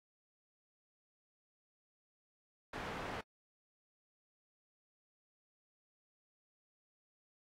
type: low-pass noise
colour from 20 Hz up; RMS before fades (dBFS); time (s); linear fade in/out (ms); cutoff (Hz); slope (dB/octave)
white; -44; 2.73-3.21; 5; 1400; 12
effects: AAC 48 kbps